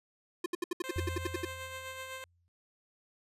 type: tone bursts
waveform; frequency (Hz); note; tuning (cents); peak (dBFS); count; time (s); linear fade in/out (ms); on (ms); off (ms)
square; 351.9; F4; +13; -31; 12; 0.44-1.451; 5; 21; 69
type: tone with tremolo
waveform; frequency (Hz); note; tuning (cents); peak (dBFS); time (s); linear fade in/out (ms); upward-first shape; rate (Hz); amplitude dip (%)
10% pulse; 523.3; C5; 0; -31; 0.84-2.24; 0; sine; 7.9; 40
type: tone with exponential decay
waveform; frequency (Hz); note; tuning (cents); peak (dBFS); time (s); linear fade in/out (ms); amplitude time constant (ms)
sine; 86.7; F2; -12; -31; 0.96-2.48; 0; 330
effects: resampled to 32000 Hz